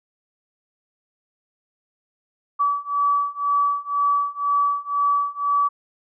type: beating tone pair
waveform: sine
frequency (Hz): 1146 / 1148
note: D6 / D6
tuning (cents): -43 / -40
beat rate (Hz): 2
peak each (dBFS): -22 / -21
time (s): 2.59-5.69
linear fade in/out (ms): 20
effects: none